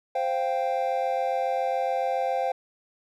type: chord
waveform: triangle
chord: C suspended fourth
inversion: none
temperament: just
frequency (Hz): 523.3 / 697.7 / 784.9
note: C5 / F5 / G5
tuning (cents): 0 / -2 / +2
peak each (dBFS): -26 / -27 / -26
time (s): 0.15-2.52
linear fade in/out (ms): 5
effects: none